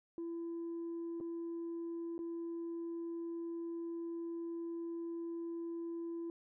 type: tone with dropouts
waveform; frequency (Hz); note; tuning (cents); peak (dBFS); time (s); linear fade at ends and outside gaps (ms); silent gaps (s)
sine; 336.2; E4; +34; -37; 0.18-6.3; 1; 1.202-1.209 / 2.18-2.19
effects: tanh soft clip ceiling -37 dBFS